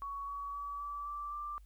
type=tone with pitch steps; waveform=sine; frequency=1120 / 1131.7 / 1143.5 / 1155.5 / 1167.6 / 1179.8 Hz; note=C#6 / C#6 / D6 / D6 / D6 / D6; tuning=+18 / +35 / -47 / -28 / -10 / +8 cents; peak=-38 dBFS; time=0.02-1.58 s; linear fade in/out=0 ms; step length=260 ms; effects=added 50 Hz sine -53 dBFS peak until 1.65 s + white hiss -75 dBFS RMS until 1.65 s